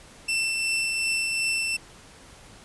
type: tone with tremolo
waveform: sawtooth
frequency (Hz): 2678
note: E7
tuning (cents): +27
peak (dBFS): -19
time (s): 0.28-1.77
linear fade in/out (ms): 10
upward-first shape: triangle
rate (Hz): 2.7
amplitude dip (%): 30
effects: pink hiss -49 dBFS RMS until 2.64 s + resampled to 24000 Hz